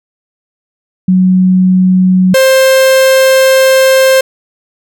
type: tone pair in turn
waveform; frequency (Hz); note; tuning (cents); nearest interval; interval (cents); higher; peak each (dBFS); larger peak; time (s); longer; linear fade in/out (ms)
sine / 45% pulse; 185 / 527.5; F#3 / C5; 0 / +14; octave + tritone; 1814; second; -4; neither; 1.08-2.34 / 2.34-4.21; second; 5
effects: none